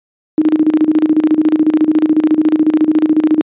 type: tone with tremolo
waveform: sine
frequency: 310 Hz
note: D#4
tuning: 6 cents flat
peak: -5 dBFS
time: 0.38-3.41 s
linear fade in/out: 0 ms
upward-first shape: square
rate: 14 Hz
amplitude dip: 75%
effects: high-pass 200 Hz 12 dB/octave + resampled to 8000 Hz